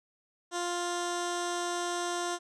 15% pulse tone with low-pass filter, 350.1 Hz, F4, 4 cents sharp, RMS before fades -33 dBFS, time 0.51-2.39 s, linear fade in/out 50 ms, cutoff 7500 Hz, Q 2.7, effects none

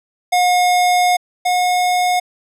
square tone pair in turn, 720 / 722.7 Hz, F#5 / F#5, -47 / -41 cents, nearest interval unison, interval 6 cents, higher second, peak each -12 / -14 dBFS, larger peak first, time 0.32-1.17 / 1.45-2.2 s, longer first, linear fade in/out 10 ms, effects low-pass 12000 Hz 12 dB/octave

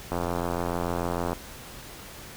click train, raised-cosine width 1 ms, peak -14 dBFS, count 106, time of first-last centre 0.12-1.331 s, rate 86.7 Hz, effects pink hiss -43 dBFS RMS until 2.36 s

